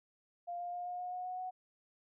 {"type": "tone with pitch steps", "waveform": "sine", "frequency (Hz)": [698.5, 704.2, 709.9, 715.7, 721.5, 727.3, 733.2, 739.2], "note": ["F5", "F5", "F5", "F5", "F#5", "F#5", "F#5", "F#5"], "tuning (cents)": [0, 14, 28, 42, -44, -30, -16, -2], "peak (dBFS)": -38, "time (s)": [0.47, 1.51], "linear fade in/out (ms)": 20, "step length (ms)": 130, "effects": []}